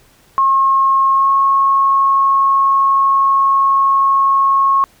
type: tone with pitch glide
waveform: sine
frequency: 1080 to 1091.9 Hz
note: C#6 to C#6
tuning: -45 to -26 cents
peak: -9 dBFS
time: 0.38-4.84 s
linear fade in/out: 0 ms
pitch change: +19 cents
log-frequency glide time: 1.13-1.3 s
effects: pink hiss -50 dBFS RMS until 5 s